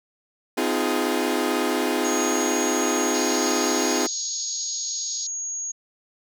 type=chord; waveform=sawtooth; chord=F minor seventh; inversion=second; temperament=equal with one note detuned; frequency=255.1 / 311.1 / 349.2 / 415.3 Hz; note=C4 / Eb4 / F4 / Ab4; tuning=-44 / 0 / 0 / 0 cents; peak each=-23 dBFS; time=0.57-4.07 s; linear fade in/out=10 ms
type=tone; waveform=sine; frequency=6630 Hz; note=G#8; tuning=4 cents flat; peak=-27 dBFS; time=2.04-5.72 s; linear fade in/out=10 ms
type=band-pass noise; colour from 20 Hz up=white; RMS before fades=-34 dBFS; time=3.14-5.27 s; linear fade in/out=5 ms; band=4100 to 5400 Hz; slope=48 dB/octave
effects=none